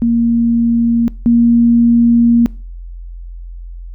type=tone pair in turn; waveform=sine; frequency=233.1 / 234.9 Hz; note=A#3 / A#3; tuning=0 / +13 cents; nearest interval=unison; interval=13 cents; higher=second; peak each=-9 / -6 dBFS; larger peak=second; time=0.02-1.08 / 1.26-2.46 s; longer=second; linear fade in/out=0 ms; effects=noise-tail reverb RT60 0.4 s tail -23 dB re dry + added 43 Hz sine -26 dBFS peak until 3.94 s